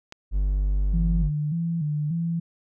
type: click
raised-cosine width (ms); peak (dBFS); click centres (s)
0.2; -21; 0.124
type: tone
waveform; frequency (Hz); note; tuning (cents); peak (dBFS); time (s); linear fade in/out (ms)
triangle; 49; G1; 0; -18; 0.31-1.31; 50
type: tone with vibrato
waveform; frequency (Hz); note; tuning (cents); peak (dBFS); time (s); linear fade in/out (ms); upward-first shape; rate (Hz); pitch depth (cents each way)
sine; 158.2; D#3; +29; -23; 0.93-2.4; 10; square; 1.7; 100
effects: none